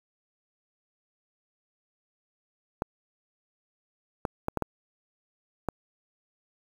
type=clicks; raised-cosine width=1 ms; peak=-13 dBFS; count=6; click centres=2.821 / 4.252 / 4.484 / 4.573 / 4.623 / 5.687 s; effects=7-bit